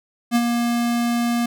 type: tone with ADSR envelope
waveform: square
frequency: 237.1 Hz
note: A#3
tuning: 30 cents sharp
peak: -14 dBFS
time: 0.31-1.46 s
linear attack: 45 ms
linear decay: 49 ms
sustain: -5 dB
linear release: 5 ms
effects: none